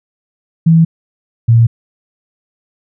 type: tone pair in turn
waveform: sine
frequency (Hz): 163.9 / 115.66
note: E3 / A#2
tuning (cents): -10 / -13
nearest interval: tritone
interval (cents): 603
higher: first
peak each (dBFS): -4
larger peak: neither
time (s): 0.66-0.85 / 1.48-1.67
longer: neither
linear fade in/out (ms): 10
effects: none